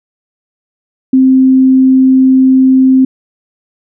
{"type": "tone", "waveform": "sine", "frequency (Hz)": 261.7, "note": "C4", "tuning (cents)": 0, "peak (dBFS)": -3, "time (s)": [1.13, 3.05], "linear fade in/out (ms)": 5, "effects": []}